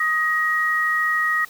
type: tone pair together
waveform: sine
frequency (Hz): 1250.7 / 1893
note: D#6 / A#6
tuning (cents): +9 / +26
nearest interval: perfect fifth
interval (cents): 717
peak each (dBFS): -23 / -19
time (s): 0-1.45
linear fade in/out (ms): 5
effects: white hiss -46 dBFS RMS until 1.49 s